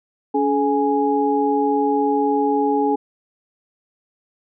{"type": "tone cluster", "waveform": "sine", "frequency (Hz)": [282.4, 425.9, 831], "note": ["C#4", "G#4", "G#5"], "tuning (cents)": [32, 44, 1], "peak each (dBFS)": -20, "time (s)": [0.34, 2.96], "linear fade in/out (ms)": 10, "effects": []}